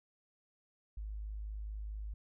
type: tone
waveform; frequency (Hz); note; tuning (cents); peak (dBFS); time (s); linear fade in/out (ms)
sine; 52.3; G#1; +13; -39; 0.97-2.14; 5
effects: none